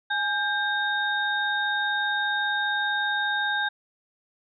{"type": "tone cluster", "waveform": "sine", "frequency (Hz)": [834, 1589, 3703], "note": ["G#5", "G6", "A#7"], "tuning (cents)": [7, 23, -12], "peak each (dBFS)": [-29, -25, -31], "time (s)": [0.1, 3.69], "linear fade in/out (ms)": 10, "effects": []}